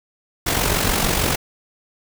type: noise with amplitude modulation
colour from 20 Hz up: pink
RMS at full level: -17 dBFS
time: 0.46-1.36 s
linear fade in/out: 10 ms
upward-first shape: sine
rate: 46.4 Hz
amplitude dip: 55%
effects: none